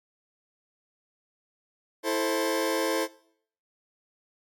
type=chord; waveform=sawtooth; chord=A minor; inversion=second; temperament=just; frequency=330 / 440 / 528 Hz; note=E4 / A4 / C5; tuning=+2 / 0 / +16 cents; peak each=-25 dBFS; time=2.03-3.08 s; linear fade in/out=50 ms; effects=noise-tail reverb RT60 0.6 s tail -20 dB re dry + MP3 96 kbps